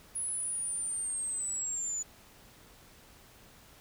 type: linear sweep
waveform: sine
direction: down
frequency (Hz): 10400 to 6910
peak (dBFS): -32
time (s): 0.15-2.03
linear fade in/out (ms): 10
effects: pink hiss -57 dBFS RMS until 3.8 s